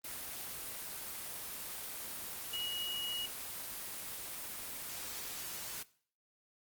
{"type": "tone in noise", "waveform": "sine", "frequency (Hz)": 2896, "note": "F#7", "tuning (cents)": -38, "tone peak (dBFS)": -37, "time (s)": [2.53, 3.26], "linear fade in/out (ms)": 5, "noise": "white", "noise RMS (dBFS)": -43, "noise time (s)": [0.04, 5.83], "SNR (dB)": 3, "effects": ["noise-tail reverb RT60 0.5 s tail -19 dB re dry", "Opus 24 kbps"]}